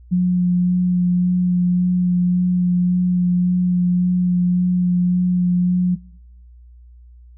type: tone with vibrato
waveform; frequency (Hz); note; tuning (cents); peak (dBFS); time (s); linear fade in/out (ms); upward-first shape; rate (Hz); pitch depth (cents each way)
sine; 179.1; F3; +44; -13; 0.11-5.96; 20; sine; 1.8; 11
effects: noise-tail reverb RT60 0.9 s tail -24 dB re dry + added 60 Hz sine -41 dBFS peak until 7.37 s